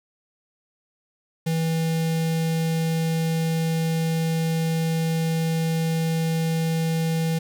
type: tone with notch filter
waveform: square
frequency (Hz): 162.8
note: E3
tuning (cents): -21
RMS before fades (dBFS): -23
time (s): 1.46-7.39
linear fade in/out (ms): 10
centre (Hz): 1200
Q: 1.2
effects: 8-bit